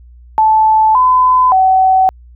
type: tone with pitch steps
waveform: sine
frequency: 873 / 1013 / 756 Hz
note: A5 / B5 / F#5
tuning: -14 / +44 / +37 cents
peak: -6 dBFS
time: 0.38-2.09 s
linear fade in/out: 0 ms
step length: 570 ms
effects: added 60 Hz sine -36 dBFS peak until 2.35 s